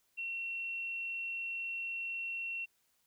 sine tone, 2722 Hz, F7, 45 cents flat, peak -36 dBFS, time 0.17-2.66 s, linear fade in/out 20 ms, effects white hiss -75 dBFS RMS until 3.06 s

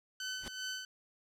15% pulse tone with tremolo, 1516 Hz, F#6, 42 cents sharp, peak -30 dBFS, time 0.2-0.85 s, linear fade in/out 2 ms, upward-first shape sine, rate 2.6 Hz, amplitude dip 60%
pink noise with exponential growth, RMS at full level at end -39 dBFS, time 0.36-0.48 s, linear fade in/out 1 ms, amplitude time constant 24 ms
effects low-pass 10000 Hz 12 dB/octave

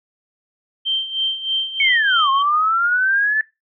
sine tone with tremolo, 3136 Hz, G7, in tune, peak -16 dBFS, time 0.85-2.43 s, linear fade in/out 20 ms, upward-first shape sine, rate 3.2 Hz, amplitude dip 75%
sine linear two-way sweep, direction down then up, 2259 to 1062 to 1760 Hz, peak -14 dBFS, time 1.8-3.41 s, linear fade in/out 2 ms, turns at 2.3 s
effects noise-tail reverb RT60 0.2 s tail -17 dB re dry

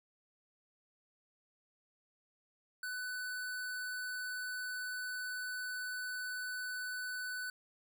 square tone, 1497 Hz, F#6, 20 cents sharp, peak -39 dBFS, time 2.83-7.5 s, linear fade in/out 2 ms, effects none

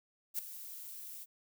violet noise with ADSR envelope, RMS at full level -33 dBFS, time 0.34-1.26 s, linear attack 48 ms, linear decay 4 ms, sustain -14 dB, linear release 39 ms, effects none

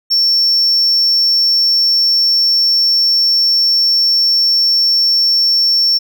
triangle tone, 5440 Hz, F8, 46 cents flat, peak -8 dBFS, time 0.1-5.99 s, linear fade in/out 20 ms, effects none

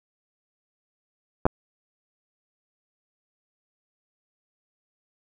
clicks, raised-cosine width 1 ms, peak -5 dBFS, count 2, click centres 1.455 / 1.465 s, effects none

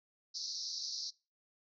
white band-pass noise, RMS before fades -41 dBFS, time 0.34-1.11 s, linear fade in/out 20 ms, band 4100 to 5800 Hz, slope 96 dB/octave, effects noise-tail reverb RT60 0.3 s tail -23 dB re dry

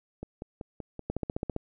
two click trains, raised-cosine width 2 ms, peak -17 / -24 dBFS, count 8 / 5, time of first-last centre 1.1-1.564 / 0.23-0.993 s, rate 15.1 / 5.24 Hz, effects none

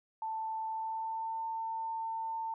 sine tone with pitch glide, 885 to 898.9 Hz, A5 to A5, +10 to +37 cents, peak -34 dBFS, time 0.22-2.54 s, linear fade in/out 2 ms, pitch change +27 cents, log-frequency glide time 0.68-1.39 s, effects none

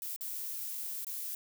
violet noise with dropouts, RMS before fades -39 dBFS, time 0.02-1.35 s, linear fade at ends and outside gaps 1 ms, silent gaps 0.162-0.209 / 1.047-1.068 s, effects none

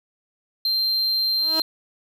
triangle tone, 4155 Hz, C8, 13 cents flat, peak -18 dBFS, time 0.65-1.62 s, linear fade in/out 2 ms
15% pulse tone with exponential growth, 320 Hz, D#4, 49 cents sharp, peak -17 dBFS, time 1.31-1.6 s, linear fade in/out 1 ms, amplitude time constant 61 ms
effects none

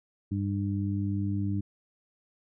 harmonic tone, 99.7 Hz, G2, 30 cents sharp, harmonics 1 / 2 / 3, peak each -29 / -32 / -34 dBFS, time 0.31-1.61 s, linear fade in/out 10 ms, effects none

